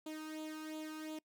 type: tone with flanger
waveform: sawtooth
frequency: 311.1 Hz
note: D#4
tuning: in tune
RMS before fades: -45 dBFS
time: 0.06-1.19 s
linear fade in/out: 5 ms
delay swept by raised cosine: 0.27 to 0.78 ms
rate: 2.8 Hz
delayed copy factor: +0.7
effects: noise-tail reverb RT60 0.1 s tail -25 dB re dry